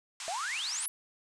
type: band-pass noise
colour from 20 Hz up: white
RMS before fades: -41 dBFS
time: 0.2-0.86 s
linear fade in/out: 2 ms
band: 840 to 8900 Hz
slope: 48 dB/octave
type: exponential sweep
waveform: sine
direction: up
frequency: 637 to 11620 Hz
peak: -33 dBFS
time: 0.28-0.88 s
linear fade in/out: 0 ms
effects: none